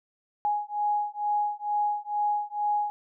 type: beating tone pair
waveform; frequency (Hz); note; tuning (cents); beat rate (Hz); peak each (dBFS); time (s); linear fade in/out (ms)
sine; 830.6 / 832.8; G#5 / G#5; 0 / +5; 2.2; -28; 0.45-2.9; 0
effects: none